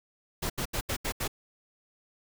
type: noise bursts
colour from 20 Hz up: pink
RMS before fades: -31 dBFS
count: 6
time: 0.42-1.279 s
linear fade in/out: 10 ms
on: 79 ms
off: 77 ms
effects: none